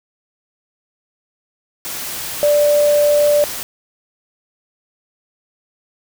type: tone in noise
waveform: sine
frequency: 587.3 Hz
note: D5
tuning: in tune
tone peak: -10 dBFS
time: 2.43-3.44 s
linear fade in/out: 0 ms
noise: white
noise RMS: -26 dBFS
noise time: 1.85-3.63 s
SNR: +13 dB
effects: none